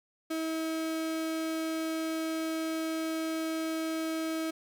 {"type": "tone", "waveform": "35% pulse", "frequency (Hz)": 321.2, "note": "E4", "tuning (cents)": -45, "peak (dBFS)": -29, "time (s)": [0.3, 4.51], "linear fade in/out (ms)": 10, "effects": []}